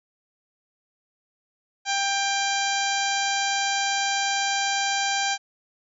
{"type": "harmonic tone with a mistuned harmonic", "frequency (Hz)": 792, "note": "G5", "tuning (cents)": 18, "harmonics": [1, 2, 3, 4, 5, 6, 7, 8, 9], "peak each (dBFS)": [-26, -29, -31, -32, -33, -34, -34, -35, -36], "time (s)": [1.85, 5.38], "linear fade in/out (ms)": 50, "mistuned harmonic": 7, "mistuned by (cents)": 40, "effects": []}